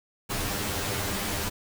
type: noise with comb filter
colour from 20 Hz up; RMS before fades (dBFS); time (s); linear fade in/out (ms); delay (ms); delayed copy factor
pink; -30; 0.29-1.5; 20; 10; +0.95
effects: none